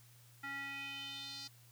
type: tone with band-pass filter sweep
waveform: square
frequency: 277.1 Hz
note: C#4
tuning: 1 cent flat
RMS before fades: -45 dBFS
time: 0.43-1.48 s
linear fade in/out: 10 ms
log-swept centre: 1700 to 4800 Hz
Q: 4.3
effects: added 119 Hz sine -61 dBFS peak until 1.71 s + white hiss -65 dBFS RMS until 1.71 s